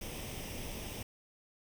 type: noise with comb filter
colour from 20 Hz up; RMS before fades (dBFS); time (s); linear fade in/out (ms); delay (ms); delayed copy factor
pink; -42; 0.01-1.03; 5; 0.35; +0.6
effects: none